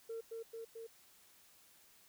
sine tone with echo, 454.9 Hz, A#4, 42 cents flat, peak -39 dBFS, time 0.09-0.21 s, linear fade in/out 10 ms, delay 220 ms, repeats 3, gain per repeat -2 dB, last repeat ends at 0.87 s, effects tanh soft clip ceiling -38 dBFS + white hiss -65 dBFS RMS until 2.08 s

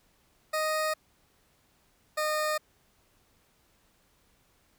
20% pulse tone pair in turn, 622.3 / 612.7 Hz, D#5 / D#5, 0 / -27 cents, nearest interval unison, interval 27 cents, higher first, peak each -22 dBFS, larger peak neither, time 0.53-0.94 / 2.17-2.58 s, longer neither, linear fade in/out 10 ms, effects pink hiss -67 dBFS RMS until 4.78 s

